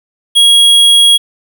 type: tone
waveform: square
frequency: 3300 Hz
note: G#7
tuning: 12 cents flat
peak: -4 dBFS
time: 0.35-1.18 s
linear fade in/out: 20 ms
effects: 7-bit